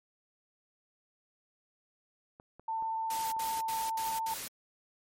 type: clicks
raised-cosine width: 1 ms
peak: -37 dBFS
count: 5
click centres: 2.399 / 2.596 / 2.824 / 3.366 / 3.573 s
type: tone with vibrato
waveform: sine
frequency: 894 Hz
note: A5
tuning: 27 cents sharp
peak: -31 dBFS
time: 2.68-4.34 s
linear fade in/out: 5 ms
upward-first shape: sine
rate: 17 Hz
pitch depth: 8 cents each way
type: noise bursts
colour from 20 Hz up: white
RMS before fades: -40 dBFS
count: 5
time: 3.1-4.48 s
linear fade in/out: 5 ms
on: 220 ms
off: 70 ms
effects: MP3 64 kbps